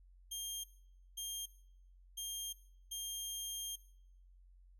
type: tone bursts at uneven times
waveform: 15% pulse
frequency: 3200 Hz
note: G7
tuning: 35 cents sharp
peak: -33 dBFS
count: 4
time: 0.31-0.64 / 1.17-1.46 / 2.17-2.53 / 2.91-3.76 s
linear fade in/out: 10 ms
effects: noise-tail reverb RT60 0.8 s tail -22 dB re dry + added 45 Hz sine -59 dBFS peak until 4.79 s